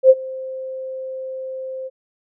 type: tone with ADSR envelope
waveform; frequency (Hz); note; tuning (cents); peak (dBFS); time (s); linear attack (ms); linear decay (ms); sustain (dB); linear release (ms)
sine; 523.3; C5; 0; -3; 0.03-1.9; 68; 42; -23; 34
effects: none